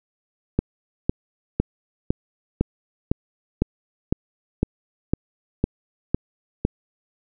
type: click train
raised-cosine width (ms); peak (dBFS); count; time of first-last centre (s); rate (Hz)
3; -5; 13; 0.59-6.651; 1.98
effects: none